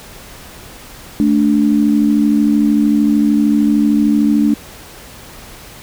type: tone pair together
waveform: sine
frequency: 218.5 / 291.7 Hz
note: A3 / D4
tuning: -12 / -12 cents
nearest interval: perfect fourth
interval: 500 cents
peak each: -12 dBFS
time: 1.2-4.54 s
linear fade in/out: 0 ms
effects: pink hiss -36 dBFS RMS until 5.82 s